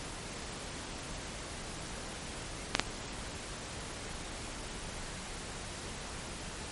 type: clicks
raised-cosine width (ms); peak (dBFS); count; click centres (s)
0.2; -6; 2; 2.751 / 2.796
effects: pink hiss -42 dBFS RMS until 6.71 s + MP3 48 kbps